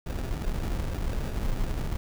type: noise with sample-and-hold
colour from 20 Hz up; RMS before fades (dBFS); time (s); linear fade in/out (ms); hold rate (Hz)
brown; -29; 0.06-1.97; 5; 1050
effects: none